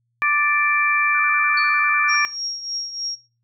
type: harmonic tone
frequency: 587.3 Hz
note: D5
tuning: in tune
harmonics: 2 / 3 / 4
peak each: -21 / -21 / -21 dBFS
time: 0.22-2.25 s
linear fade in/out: 0 ms
type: tone with vibrato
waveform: sine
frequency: 1358 Hz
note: F6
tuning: 49 cents flat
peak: -28 dBFS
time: 1.14-2.16 s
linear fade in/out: 10 ms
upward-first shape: square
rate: 10 Hz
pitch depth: 150 cents each way
type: tone with exponential decay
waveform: sine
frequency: 4435 Hz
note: C#8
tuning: in tune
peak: -23 dBFS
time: 1.57-1.94 s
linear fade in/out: 5 ms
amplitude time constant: 80 ms
type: tone with tremolo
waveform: sine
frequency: 5588 Hz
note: F8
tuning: in tune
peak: -22 dBFS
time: 2.08-3.16 s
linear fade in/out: 20 ms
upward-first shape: triangle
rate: 3.3 Hz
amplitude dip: 70%
effects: noise-tail reverb RT60 0.3 s tail -17 dB re dry + added 118 Hz sine -68 dBFS peak until 3.43 s